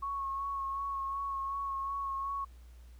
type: tone with vibrato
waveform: sine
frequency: 1100 Hz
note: C#6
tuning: 14 cents flat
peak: -33 dBFS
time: 0.02-2.45 s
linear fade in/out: 10 ms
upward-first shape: sine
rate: 2.7 Hz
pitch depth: 22 cents each way
effects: added 60 Hz sine -50 dBFS peak until 2.99 s + pink hiss -67 dBFS RMS until 2.99 s